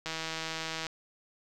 click train, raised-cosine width 0.2 ms, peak -18 dBFS, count 131, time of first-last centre 0.06-0.867 s, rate 161 Hz, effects none

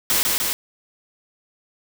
white noise with echo, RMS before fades -19 dBFS, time 0.1-0.23 s, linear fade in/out 0 ms, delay 150 ms, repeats 2, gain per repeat -2 dB, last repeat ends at 0.53 s, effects none

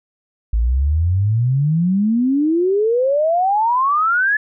sine exponential sweep, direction up, 53.2 to 1740 Hz, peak -13 dBFS, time 0.53-4.37 s, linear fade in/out 5 ms, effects none

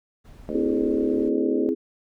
brown noise, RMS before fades -44 dBFS, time 0.24-1.3 s, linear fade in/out 20 ms
harmonic tone, 75.1 Hz, D2, 39 cents sharp, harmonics 3 / 4 / 5 / 6 / 7 / 8, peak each -32 / -33 / -34 / -35 / -35 / -36 dBFS, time 0.49-1.69 s, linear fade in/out 0 ms
sine chord, C augmented, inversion none, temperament equal, 261.6 / 329.6 / 415.3 Hz, C4 / E4 / G#4, 0 / 0 / 0 cents, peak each -25 dBFS, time 0.53-1.75 s, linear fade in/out 20 ms
effects none

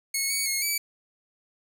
10% pulse tone with pitch steps, 2189 / 2236 / 2164 / 2295 Hz, C#7 / C#7 / C#7 / D7, -22 / +14 / -42 / -40 cents, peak -16 dBFS, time 0.14-0.78 s, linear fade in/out 5 ms, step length 160 ms, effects none

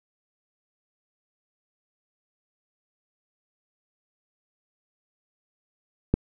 click, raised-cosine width 3 ms, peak -6 dBFS, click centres 6.14 s, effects none

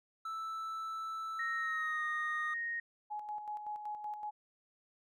triangle tone with pitch glide, 1318.5 to 1230.2 Hz, E6 to D#6, 0 to -20 cents, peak -36 dBFS, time 0.25-2.54 s, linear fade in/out 5 ms, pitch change -120 cents, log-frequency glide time 1.56-2.04 s
sine tone, 1864.7 Hz, A#6, in tune, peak -35 dBFS, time 1.39-2.8 s, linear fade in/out 5 ms
sine tone with tremolo, 841 Hz, G#5, 22 cents sharp, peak -37 dBFS, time 3.1-4.31 s, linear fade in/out 20 ms, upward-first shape square, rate 5.3 Hz, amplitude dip 50%
effects none

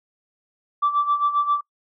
sine tone with tremolo, 1165 Hz, D6, 14 cents flat, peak -14 dBFS, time 0.82-1.61 s, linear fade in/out 10 ms, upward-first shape sine, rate 7.5 Hz, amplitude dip 75%, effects noise-tail reverb RT60 0.1 s tail -24 dB re dry + tanh soft clip ceiling -12 dBFS

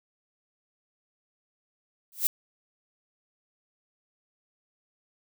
violet noise with exponential growth, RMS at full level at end -19 dBFS, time 2.12-2.27 s, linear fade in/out 1 ms, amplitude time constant 32 ms, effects none

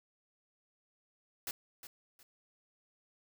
white noise with echo, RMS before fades -39 dBFS, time 1.47-1.51 s, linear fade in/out 2 ms, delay 360 ms, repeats 2, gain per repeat -11 dB, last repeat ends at 2.23 s, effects none

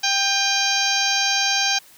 harmonic tone with a mistuned harmonic, 790 Hz, G5, 13 cents sharp, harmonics 1 / 2 / 3 / 4 / 5 / 6 / 7 / 8, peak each -26 / -26 / -26 / -26 / -26 / -26 / -26 / -26 dBFS, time 0.03-1.79 s, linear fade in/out 10 ms, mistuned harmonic 3, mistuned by +47 cents, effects white hiss -49 dBFS RMS until 1.97 s + high-pass 80 Hz 12 dB/octave

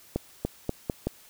accelerating click train, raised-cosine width 2 ms, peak -13 dBFS, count 5, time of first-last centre 0.16-1.07 s, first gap 290 ms, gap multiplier 0.84, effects white hiss -54 dBFS RMS until 1.29 s

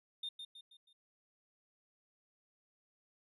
triangle tone with echo, 3638 Hz, A#7, 43 cents flat, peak -36 dBFS, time 0.23-0.29 s, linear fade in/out 5 ms, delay 160 ms, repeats 4, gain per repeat -7 dB, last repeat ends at 0.93 s, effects tanh soft clip ceiling -35 dBFS + resampled to 32000 Hz

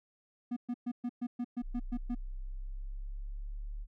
triangle tone bursts, 242.7 Hz, B3, 30 cents flat, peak -30 dBFS, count 10, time 0.51-2.15 s, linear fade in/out 10 ms, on 56 ms, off 120 ms
sine exponential sweep, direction up, 30.51 to 36.82 Hz, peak -37 dBFS, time 1.61-3.87 s, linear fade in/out 50 ms
effects none

